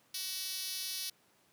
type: tone with high-pass filter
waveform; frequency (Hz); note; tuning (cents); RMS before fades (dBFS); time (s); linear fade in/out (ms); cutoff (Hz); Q
5% pulse; 377; F#4; +32; -39; 0.14-1.1; 5; 5200; 1.2
effects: pink hiss -68 dBFS RMS until 1.52 s + high-pass 150 Hz 12 dB/octave